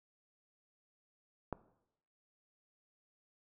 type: click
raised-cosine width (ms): 1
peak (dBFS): -22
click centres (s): 1.527
effects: noise-tail reverb RT60 0.8 s tail -18 dB re dry